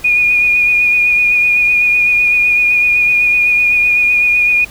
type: tone with vibrato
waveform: sine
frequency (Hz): 2448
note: D#7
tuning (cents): -29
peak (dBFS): -8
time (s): 0.04-4.65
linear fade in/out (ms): 10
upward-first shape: sine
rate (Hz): 7.9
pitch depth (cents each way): 19
effects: added 50 Hz sine -40 dBFS peak until 4.7 s + pink hiss -36 dBFS RMS until 4.7 s